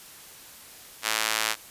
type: tone with high-pass filter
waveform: sawtooth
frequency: 110 Hz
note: A2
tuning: in tune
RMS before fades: -27 dBFS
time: 1.02-1.56 s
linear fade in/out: 50 ms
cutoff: 1500 Hz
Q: 0.6
effects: white hiss -47 dBFS RMS until 1.7 s + resampled to 32000 Hz